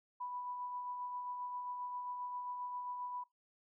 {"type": "tone with tremolo", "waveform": "sine", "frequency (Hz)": 987.8, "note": "B5", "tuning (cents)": 0, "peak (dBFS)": -39, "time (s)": [0.2, 3.24], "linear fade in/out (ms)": 10, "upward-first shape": "sine", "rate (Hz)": 7.5, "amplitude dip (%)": 30, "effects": ["noise-tail reverb RT60 0.2 s tail -20 dB re dry"]}